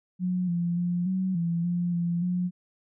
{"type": "tone with pitch steps", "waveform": "sine", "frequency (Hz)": [181.4, 172.5, 175.7, 187.4, 169.3, 174.9, 171.8, 179.3], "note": ["F#3", "F3", "F3", "F#3", "E3", "F3", "F3", "F3"], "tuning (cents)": [-34, -21, 11, 22, 46, 3, -28, 46], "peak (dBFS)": -24, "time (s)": [0.19, 2.51], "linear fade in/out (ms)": 50, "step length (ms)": 290, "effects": []}